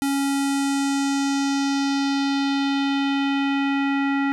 square tone with low-pass filter sweep, 277.2 Hz, C#4, in tune, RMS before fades -22 dBFS, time 0.02-4.32 s, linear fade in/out 0 ms, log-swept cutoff 11000 to 2000 Hz, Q 2, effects none

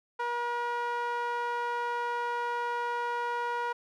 sawtooth tone with band-pass filter, 478.7 Hz, A#4, 46 cents sharp, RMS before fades -32 dBFS, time 0.19-3.73 s, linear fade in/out 10 ms, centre 1100 Hz, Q 2.3, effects none

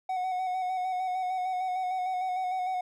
triangle tone with vibrato, 740 Hz, F#5, in tune, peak -26 dBFS, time 0.09-2.81 s, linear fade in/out 5 ms, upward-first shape square, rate 6.6 Hz, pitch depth 25 cents each way, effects none

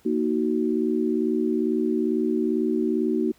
sine chord, D# minor, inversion second, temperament just, 233.3 / 311.1 / 373.4 Hz, A#3 / D#4 / F#4, +2 / 0 / +16 cents, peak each -25 dBFS, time 0.05-3.32 s, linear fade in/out 10 ms, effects pink hiss -59 dBFS RMS until 3.38 s

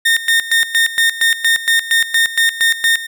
30% pulse tone with tremolo, 1830 Hz, A#6, 32 cents flat, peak -7 dBFS, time 0.05-3.07 s, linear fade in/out 10 ms, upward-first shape square, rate 4.3 Hz, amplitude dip 80%, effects none

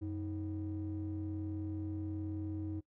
triangle ring-modulated tone, 111.7 Hz, A2, 27 cents sharp, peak -31 dBFS, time 0.01-2.81 s, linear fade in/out 20 ms, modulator 204 Hz, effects noise-tail reverb RT60 0.1 s tail -20 dB re dry + tanh soft clip ceiling -28 dBFS

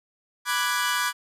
sawtooth chord, G# half-diminished seventh, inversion first, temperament equal, 987.8 / 1174.7 / 1480 / 1661.2 Hz, B5 / D6 / F#6 / G#6, 0 / 0 / 0 / 0 cents, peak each -25 dBFS, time 0.45-1.13 s, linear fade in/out 50 ms, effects resampled to 32000 Hz

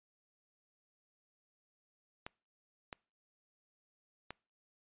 clicks, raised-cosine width 0.3 ms, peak -26 dBFS, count 3, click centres 2.265 / 2.928 / 4.306 s, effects noise-tail reverb RT60 0.4 s tail -26 dB re dry + resampled to 8000 Hz

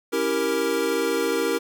square chord, C# diminished seventh, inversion none, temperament equal, 277.2 / 329.6 / 392 / 466.2 Hz, C#4 / E4 / G4 / Bb4, 0 / 0 / 0 / 0 cents, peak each -31 / -29 / -28 / -25 dBFS, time 0.12-1.59 s, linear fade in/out 20 ms, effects 9-bit

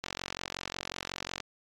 click train, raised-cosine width 0.2 ms, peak -16 dBFS, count 63, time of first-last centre 0.04-1.403 s, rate 45.5 Hz, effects AAC 64 kbps

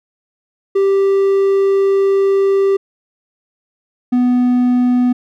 triangle tone pair in turn, 392 / 247.6 Hz, G4 / B3, 0 / +5 cents, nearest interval minor sixth, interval 795 cents, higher first, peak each -8 dBFS, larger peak neither, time 0.75-2.77 / 4.12-5.13 s, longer first, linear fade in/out 10 ms, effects none

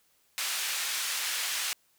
pink band-pass noise, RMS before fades -32 dBFS, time 0.38-1.73 s, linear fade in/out 0 ms, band 1900 to 13000 Hz, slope 12 dB/octave, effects white hiss -68 dBFS RMS until 1.98 s

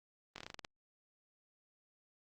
slowing click train, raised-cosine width 0.2 ms, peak -27 dBFS, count 9, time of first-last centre 0.36-0.648 s, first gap 21 ms, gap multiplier 1.15, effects Opus 32 kbps

